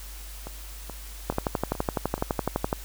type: two click trains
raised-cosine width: 1 ms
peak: -22 / -10 dBFS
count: 5 / 18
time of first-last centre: 0.47-2.179 / 1.3-2.729 s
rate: 2.34 / 11.9 Hz
effects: added 50 Hz sine -39 dBFS peak until 2.84 s + white hiss -45 dBFS RMS until 2.84 s